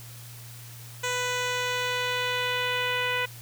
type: tone with low-pass filter sweep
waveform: 10% pulse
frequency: 496.2 Hz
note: B4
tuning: 8 cents sharp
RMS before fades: -28 dBFS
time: 1.03-3.26 s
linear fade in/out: 10 ms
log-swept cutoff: 6800 to 2700 Hz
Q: 1.8
effects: added 118 Hz sine -43 dBFS peak until 3.41 s + white hiss -47 dBFS RMS until 3.41 s